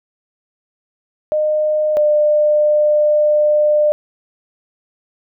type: tone pair in turn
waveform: sine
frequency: 611 / 600.2 Hz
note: D#5 / D5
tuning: -32 / +38 cents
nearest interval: unison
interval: 30 cents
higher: first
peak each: -13 / -10 dBFS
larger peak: second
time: 1.32-1.97 / 1.97-3.92 s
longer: second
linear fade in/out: 0 ms
effects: none